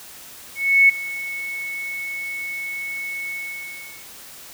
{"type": "tone with ADSR envelope", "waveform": "sine", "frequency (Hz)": 2206, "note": "C#7", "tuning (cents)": -9, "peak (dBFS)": -8, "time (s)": [0.55, 4.08], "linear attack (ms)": 340, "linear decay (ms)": 11, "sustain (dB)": -18, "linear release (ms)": 780, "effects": ["white hiss -41 dBFS RMS until 4.53 s"]}